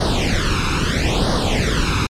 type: noise with flanger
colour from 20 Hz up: pink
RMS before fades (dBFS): -17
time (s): 0-2.07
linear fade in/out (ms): 10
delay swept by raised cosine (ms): 0.2 to 0.79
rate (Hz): 0.76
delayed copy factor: +0.85
effects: low-pass 5000 Hz 12 dB/octave + MP3 64 kbps